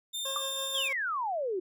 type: tone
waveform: sawtooth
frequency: 3609 Hz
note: A7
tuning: 43 cents sharp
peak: -30 dBFS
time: 0.13-0.89 s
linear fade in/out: 20 ms
type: tone with tremolo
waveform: 25% pulse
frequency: 540 Hz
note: C#5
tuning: 45 cents flat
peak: -32 dBFS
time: 0.25-0.93 s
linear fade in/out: 5 ms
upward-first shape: sine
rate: 6.1 Hz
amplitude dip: 50%
type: tone with exponential decay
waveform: sine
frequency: 1163 Hz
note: D6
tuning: 17 cents flat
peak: -26 dBFS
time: 0.36-0.46 s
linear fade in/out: 1 ms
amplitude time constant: 21 ms
type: exponential sweep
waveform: sine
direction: down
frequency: 3520 to 349.2 Hz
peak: -29 dBFS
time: 0.74-1.6 s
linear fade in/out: 10 ms
effects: none